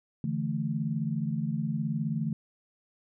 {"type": "chord", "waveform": "sine", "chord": "D suspended second", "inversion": "none", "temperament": "equal with one note detuned", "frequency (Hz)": [145.65, 164.81, 220], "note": ["D3", "E3", "A3"], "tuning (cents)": [-14, 0, 0], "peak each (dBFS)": -32, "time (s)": [0.24, 2.33], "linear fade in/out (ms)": 2, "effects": []}